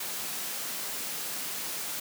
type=high-pass noise; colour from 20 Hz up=white; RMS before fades=-35 dBFS; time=0-2 s; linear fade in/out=5 ms; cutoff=130 Hz; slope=96 dB/octave; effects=none